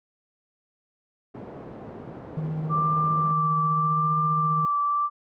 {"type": "band-pass noise", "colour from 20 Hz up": "pink", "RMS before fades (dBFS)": -40, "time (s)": [1.34, 3.32], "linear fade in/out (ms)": 10, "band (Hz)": [140, 690], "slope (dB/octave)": 12}
{"type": "tone with tremolo", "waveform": "triangle", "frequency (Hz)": 156.5, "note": "D#3", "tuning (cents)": 10, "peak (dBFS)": -23, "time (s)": [2.37, 4.65], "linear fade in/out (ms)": 0, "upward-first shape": "sine", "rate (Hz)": 15, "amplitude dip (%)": 35}
{"type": "tone with vibrato", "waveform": "sine", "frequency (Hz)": 1174.7, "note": "D6", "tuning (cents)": 0, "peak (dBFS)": -21, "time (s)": [2.69, 5.1], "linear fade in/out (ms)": 50, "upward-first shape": "triangle", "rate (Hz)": 0.83, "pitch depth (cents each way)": 21}
{"effects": []}